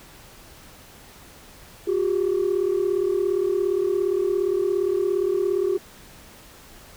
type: tone pair together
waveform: sine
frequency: 361.1 / 398.4 Hz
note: F#4 / G4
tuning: -42 / +28 cents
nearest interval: major second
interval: 170 cents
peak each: -21 dBFS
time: 1.87-5.78 s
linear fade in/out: 10 ms
effects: tanh soft clip ceiling -15 dBFS + pink hiss -47 dBFS RMS until 6.96 s